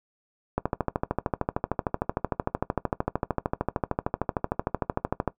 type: click train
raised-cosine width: 1 ms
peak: -10 dBFS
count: 63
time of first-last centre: 0.58-5.277 s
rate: 13.2 Hz
effects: noise-tail reverb RT60 0.1 s tail -17 dB re dry